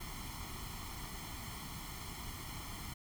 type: noise with comb filter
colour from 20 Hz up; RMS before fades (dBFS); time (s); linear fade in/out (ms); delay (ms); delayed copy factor
pink; -45; 0-2.94; 10; 0.94; +0.75
effects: none